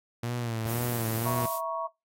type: tone with vibrato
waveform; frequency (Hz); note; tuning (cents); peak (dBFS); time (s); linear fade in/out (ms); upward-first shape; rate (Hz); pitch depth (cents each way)
sawtooth; 116.54; A#2; 0; -26; 0.23-1.46; 5; sine; 2; 72
type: noise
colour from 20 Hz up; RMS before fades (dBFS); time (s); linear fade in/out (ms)
violet; -35; 0.65-1.61; 50
type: chord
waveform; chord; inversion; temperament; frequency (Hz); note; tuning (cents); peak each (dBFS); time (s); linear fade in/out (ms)
sine; A# diminished; second; equal with one note detuned; 659.3 / 950.8 / 1108.7; E5 / A#5 / C#6; 0 / +34 / 0; -32 / -34 / -33; 1.25-1.88; 20
effects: noise-tail reverb RT60 0.2 s tail -20 dB re dry + AAC 48 kbps